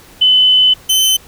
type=tone pair in turn; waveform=sine / sawtooth; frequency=3022 / 3059 Hz; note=F#7 / G7; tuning=+36 / -43 cents; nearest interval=unison; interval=21 cents; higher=second; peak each=-6 dBFS; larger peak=neither; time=0.21-0.74 / 0.89-1.17 s; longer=first; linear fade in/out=10 ms; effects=pink hiss -41 dBFS RMS until 1.27 s